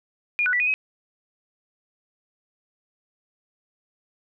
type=tone with pitch steps; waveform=sine; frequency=2428 / 1481 / 1962 / 2476 / 2539 Hz; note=D#7 / F#6 / B6 / D#7 / D#7; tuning=-43 / +1 / -12 / -9 / +34 cents; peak=-19 dBFS; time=0.39-0.74 s; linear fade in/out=0 ms; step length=70 ms; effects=none